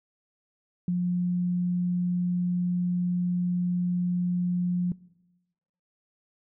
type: tone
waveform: sine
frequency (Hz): 177.8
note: F3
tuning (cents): +31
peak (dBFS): -23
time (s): 0.88-4.92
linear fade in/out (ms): 2
effects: noise-tail reverb RT60 1.0 s tail -21 dB re dry